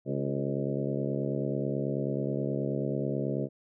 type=harmonic tone with a mistuned harmonic; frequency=69.3 Hz; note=C#2; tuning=in tune; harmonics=2 / 3 / 4 / 5 / 6 / 7 / 8 / 9; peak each=-33 / -35 / -36 / -37 / -38 / -38 / -39 / -40 dBFS; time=0.05-3.49 s; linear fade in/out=50 ms; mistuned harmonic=5; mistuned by=+49 cents; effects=none